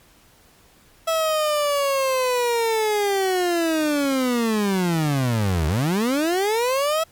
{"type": "linear two-way sweep", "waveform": "30% pulse", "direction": "down then up", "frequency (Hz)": [657, 73.42, 657], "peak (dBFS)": -16, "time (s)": [1.07, 7.04], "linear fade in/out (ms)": 10, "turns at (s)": 5.67, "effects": ["pink hiss -54 dBFS RMS until 7.11 s", "MP3 96 kbps"]}